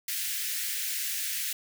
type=high-pass noise; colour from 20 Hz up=white; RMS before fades=-32 dBFS; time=0.08-1.53 s; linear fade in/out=5 ms; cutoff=1600 Hz; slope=48 dB/octave; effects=none